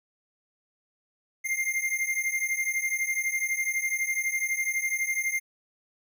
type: beating tone pair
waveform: square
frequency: 2100 / 2112 Hz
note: C7 / C7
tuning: +6 / +16 cents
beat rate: 12 Hz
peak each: -31 / -29 dBFS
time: 1.44-5.4 s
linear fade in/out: 20 ms
effects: none